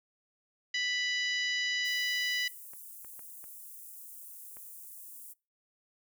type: harmonic tone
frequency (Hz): 987.8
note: B5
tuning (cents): 0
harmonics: 2 / 3 / 4 / 5 / 6 / 7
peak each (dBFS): -32 / -35 / -39 / -39 / -45 / -49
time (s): 0.74-2.48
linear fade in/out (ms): 5
type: high-pass noise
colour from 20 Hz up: white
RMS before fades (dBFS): -48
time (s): 1.84-5.34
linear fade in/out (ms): 20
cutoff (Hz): 8800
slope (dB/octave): 24
type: clicks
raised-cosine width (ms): 0.5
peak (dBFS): -39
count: 5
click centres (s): 2.735 / 3.047 / 3.193 / 3.441 / 4.569
effects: noise-tail reverb RT60 0.3 s tail -25 dB re dry